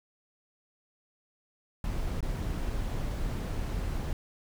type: noise with dropouts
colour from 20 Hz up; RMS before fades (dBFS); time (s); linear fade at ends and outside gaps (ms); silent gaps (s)
brown; -32; 1.84-4.13; 1; 2.206-2.227
effects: none